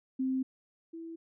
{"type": "tone pair in turn", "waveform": "sine", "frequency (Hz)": [261.6, 329.6], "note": ["C4", "E4"], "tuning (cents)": [0, 0], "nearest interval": "major third", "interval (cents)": 400, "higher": "second", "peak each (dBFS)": [-28, -40], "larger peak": "first", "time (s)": [[0.19, 0.43], [0.93, 1.16]], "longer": "first", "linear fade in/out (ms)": 10, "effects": []}